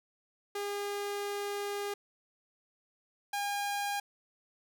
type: tone pair in turn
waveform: sawtooth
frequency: 406.2 / 810.7 Hz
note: G#4 / G#5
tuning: -38 / -42 cents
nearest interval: octave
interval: 1196 cents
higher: second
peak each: -30 / -28 dBFS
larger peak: second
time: 0.55-1.94 / 3.33-4 s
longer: first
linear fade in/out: 5 ms
effects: none